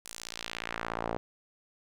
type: tone with band-pass filter sweep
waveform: sawtooth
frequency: 57 Hz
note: A#1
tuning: 38 cents flat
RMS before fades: -38 dBFS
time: 0.05-1.17 s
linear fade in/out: 0 ms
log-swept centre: 9400 to 620 Hz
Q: 1.2
effects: none